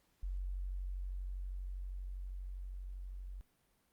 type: tone with level ramp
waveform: sine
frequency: 46.25 Hz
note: F#1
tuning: in tune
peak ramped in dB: -36 to -43 dBFS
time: 0.23-3.41 s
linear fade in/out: 0 ms
effects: pink hiss -75 dBFS RMS until 3.92 s + Opus 48 kbps